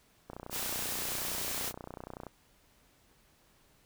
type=click train; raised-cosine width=1 ms; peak=-28 dBFS; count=61; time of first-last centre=0.3-2.267 s; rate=30.5 Hz
type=noise; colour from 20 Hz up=white; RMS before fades=-36 dBFS; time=0.5-1.73 s; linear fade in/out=50 ms
effects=pink hiss -66 dBFS RMS until 3.85 s